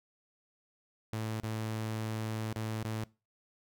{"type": "tone with dropouts", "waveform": "sawtooth", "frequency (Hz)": 110, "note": "A2", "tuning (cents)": 0, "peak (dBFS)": -30, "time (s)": [1.13, 3.04], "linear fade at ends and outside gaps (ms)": 0, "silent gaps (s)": [[1.4, 1.435], [2.527, 2.561], [2.831, 2.847]], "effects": ["noise-tail reverb RT60 0.3 s tail -22 dB re dry"]}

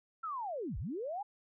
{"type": "linear two-way sweep", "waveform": "sine", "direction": "down then up", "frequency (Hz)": [1366, 40, 847], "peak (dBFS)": -36, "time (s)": [0.23, 1.23], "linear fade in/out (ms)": 10, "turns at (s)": 0.78, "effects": []}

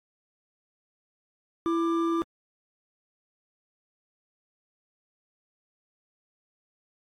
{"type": "tone pair together", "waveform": "triangle", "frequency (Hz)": [333.2, 1187.4], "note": ["E4", "D6"], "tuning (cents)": [19, 19], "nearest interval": "octave + minor seventh", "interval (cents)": 2200, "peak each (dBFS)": [-22, -29], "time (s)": [1.66, 2.22], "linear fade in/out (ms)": 0, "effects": ["AAC 48 kbps"]}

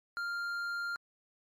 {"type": "tone with hard clipping", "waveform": "sine", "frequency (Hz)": 1396.9, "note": "F6", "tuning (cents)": 0, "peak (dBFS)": -35, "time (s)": [0.17, 0.96], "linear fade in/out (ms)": 0, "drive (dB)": 6, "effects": ["MP3 64 kbps"]}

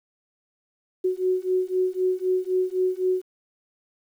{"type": "beating tone pair", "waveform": "sine", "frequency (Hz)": [367.9, 371.8], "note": ["F#4", "F#4"], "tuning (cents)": [-10, 8], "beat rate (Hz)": 3.9, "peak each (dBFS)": -24, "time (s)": [1.04, 3.22], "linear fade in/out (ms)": 10, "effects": ["9-bit"]}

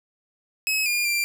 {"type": "tone with pitch steps", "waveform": "sawtooth", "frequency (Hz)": [2565, 2415, 2370], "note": ["E7", "D7", "D7"], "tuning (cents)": [-48, 48, 15], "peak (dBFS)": -18, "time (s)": [0.67, 1.24], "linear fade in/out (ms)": 0, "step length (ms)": 190, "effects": []}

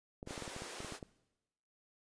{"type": "clicks", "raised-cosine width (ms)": 2, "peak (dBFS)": -31, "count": 12, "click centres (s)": [0.229, 0.274, 0.308, 0.378, 0.423, 0.478, 0.564, 0.621, 0.804, 0.847, 0.923, 1.028]}
{"type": "high-pass noise", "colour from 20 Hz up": "pink", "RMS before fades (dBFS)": -47, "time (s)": [0.26, 1], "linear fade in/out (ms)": 50, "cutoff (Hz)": 320, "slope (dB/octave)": 24}
{"effects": ["noise-tail reverb RT60 1.0 s tail -20 dB re dry", "resampled to 22050 Hz"]}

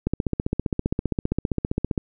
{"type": "click train", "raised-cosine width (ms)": 3, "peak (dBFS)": -9, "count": 30, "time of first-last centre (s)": [0.07, 1.978], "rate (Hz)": 15.2, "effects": []}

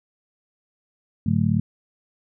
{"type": "tone cluster", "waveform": "sine", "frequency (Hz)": [103.1, 142.2, 180.9, 219.4], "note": ["G#2", "C#3", "F#3", "A3"], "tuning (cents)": [-12, 45, -39, -5], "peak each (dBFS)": -23, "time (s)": [1.26, 1.6], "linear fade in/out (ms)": 5, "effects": []}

